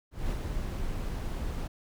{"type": "noise with ADSR envelope", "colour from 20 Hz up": "brown", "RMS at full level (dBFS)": -29, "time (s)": [0.11, 1.68], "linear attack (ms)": 210, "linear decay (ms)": 14, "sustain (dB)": -4, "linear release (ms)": 13, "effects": []}